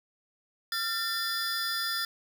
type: tone cluster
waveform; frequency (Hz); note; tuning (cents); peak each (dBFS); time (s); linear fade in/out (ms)
square; 1377 / 1797 / 3472 / 4930; F6 / A6 / A7 / D#8; -25 / +36 / -24 / -17; -36 / -35 / -37 / -34; 0.72-2.05; 2
effects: 10-bit